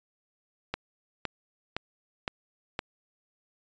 click train, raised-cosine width 0.3 ms, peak -14 dBFS, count 5, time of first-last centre 0.74-2.791 s, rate 1.95 Hz, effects resampled to 16000 Hz

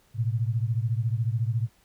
sine beating tone pair, 110.7 / 124.7 Hz, A2 / B2, +11 / +17 cents, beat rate 14 Hz, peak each -25 / -28 dBFS, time 0.14-1.69 s, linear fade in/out 50 ms, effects pink hiss -63 dBFS RMS until 1.84 s

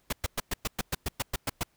pink noise bursts, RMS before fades -29 dBFS, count 12, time 0.1-1.634 s, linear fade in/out 5 ms, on 27 ms, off 110 ms, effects pink hiss -69 dBFS RMS until 1.76 s

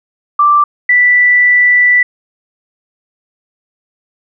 sine tone pair in turn, 1174.7 / 1971.7 Hz, D6 / B6, 0 / -3 cents, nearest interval major sixth, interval 897 cents, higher second, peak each -5 dBFS, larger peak neither, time 0.39-0.64 / 0.89-2.03 s, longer second, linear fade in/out 5 ms, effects none

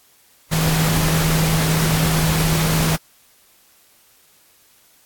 sine tone in noise, 159.6 Hz, D#3, 44 cents sharp, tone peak -17 dBFS, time 0.51-2.97 s, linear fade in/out 20 ms, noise pink, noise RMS -21 dBFS, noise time 0.51-2.97 s, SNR +1 dB, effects white hiss -54 dBFS RMS until 5.05 s + AAC 64 kbps

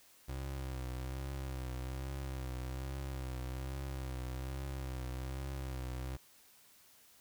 30% pulse tone with vibrato, 65.41 Hz, C2, in tune, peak -36 dBFS, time 0.28-6.17 s, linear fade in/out 10 ms, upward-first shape triangle, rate 1.2 Hz, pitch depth 71 cents each way, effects white hiss -63 dBFS RMS until 7.2 s

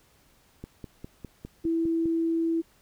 click train, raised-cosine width 3 ms, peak -25 dBFS, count 8, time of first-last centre 0.64-2.057 s, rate 4.94 Hz
sine tone, 329.6 Hz, E4, in tune, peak -23 dBFS, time 1.64-2.62 s, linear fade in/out 20 ms
effects pink hiss -62 dBFS RMS until 2.81 s

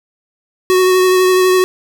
square tone with vibrato, 370 Hz, F#4, in tune, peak -9 dBFS, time 0.7-1.64 s, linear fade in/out 0 ms, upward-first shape triangle, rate 12 Hz, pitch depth 19 cents each way, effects none

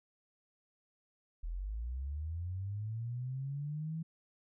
sine linear sweep, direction up, 38.74 to 164.2 Hz, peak -36 dBFS, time 1.43-4.03 s, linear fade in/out 10 ms, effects none

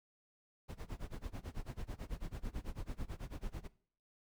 brown noise with tremolo, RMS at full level -40 dBFS, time 0.68-3.68 s, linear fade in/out 20 ms, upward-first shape sine, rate 9.1 Hz, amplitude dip 100%, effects noise-tail reverb RT60 0.5 s tail -19 dB re dry

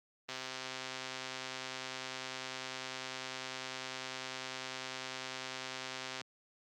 click train, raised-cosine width 0.2 ms, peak -23 dBFS, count 771, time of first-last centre 0.29-6.213 s, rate 130 Hz, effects high-pass 150 Hz 12 dB/octave + Opus 32 kbps

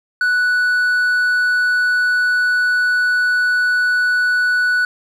sine tone with hard clipping, 1480 Hz, F#6, in tune, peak -14 dBFS, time 0.21-4.85 s, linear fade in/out 2 ms, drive 3 dB, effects none

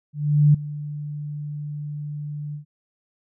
sine tone with ADSR envelope, 147.8 Hz, D3, 11 cents sharp, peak -10 dBFS, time 0.13-2.65 s, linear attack 410 ms, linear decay 8 ms, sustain -18 dB, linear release 110 ms, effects none

